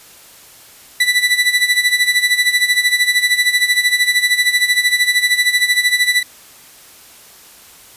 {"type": "tone with tremolo", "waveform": "30% pulse", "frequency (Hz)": 1975.5, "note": "B6", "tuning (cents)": 0, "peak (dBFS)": -6, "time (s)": [1, 6.23], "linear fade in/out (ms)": 5, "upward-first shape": "sine", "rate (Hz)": 13, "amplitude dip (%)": 75, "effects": ["white hiss -42 dBFS RMS until 7.96 s", "resampled to 32000 Hz"]}